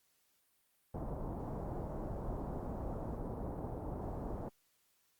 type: low-pass noise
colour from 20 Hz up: pink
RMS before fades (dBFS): -41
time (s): 0.94-4.49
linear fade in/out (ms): 5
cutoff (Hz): 890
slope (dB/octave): 24
effects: white hiss -75 dBFS RMS until 5.19 s + Opus 48 kbps